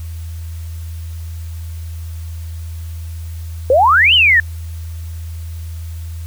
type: exponential two-way sweep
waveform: sine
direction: up then down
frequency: 487.5 to 3136 to 1743 Hz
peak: -7 dBFS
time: 3.7-4.4 s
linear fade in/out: 2 ms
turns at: 4.14 s
effects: added 82 Hz sine -24 dBFS peak until 6.26 s + white hiss -44 dBFS RMS until 6.26 s